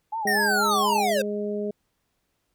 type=tone with vibrato; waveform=sine; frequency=826 Hz; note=G#5; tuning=10 cents flat; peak=-26 dBFS; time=0.12-1.01 s; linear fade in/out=10 ms; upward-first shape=sine; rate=4.1 Hz; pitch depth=170 cents each way
type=harmonic tone; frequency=207.2 Hz; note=G#3; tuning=4 cents flat; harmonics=1 / 2 / 3; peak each=-30 / -28 / -34 dBFS; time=0.25-1.71 s; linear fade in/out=5 ms
type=linear sweep; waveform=square; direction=down; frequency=1886 to 510 Hz; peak=-22 dBFS; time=0.27-1.22 s; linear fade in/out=5 ms
type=tone with exponential decay; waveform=sine; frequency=4400 Hz; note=C#8; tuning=14 cents flat; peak=-29 dBFS; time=0.71-1 s; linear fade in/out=5 ms; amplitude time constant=61 ms
effects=pink hiss -74 dBFS RMS until 2.54 s